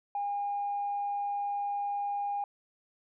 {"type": "tone", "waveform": "sine", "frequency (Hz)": 811, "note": "G#5", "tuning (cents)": -41, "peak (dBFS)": -29, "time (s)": [0.15, 2.44], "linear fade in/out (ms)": 2, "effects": ["tanh soft clip ceiling -25 dBFS"]}